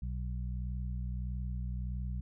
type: harmonic tone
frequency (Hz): 61.6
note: B1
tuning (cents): -4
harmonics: 1 / 2 / 3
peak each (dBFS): -35 / -41 / -45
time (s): 0.02-2.21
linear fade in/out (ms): 5
effects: none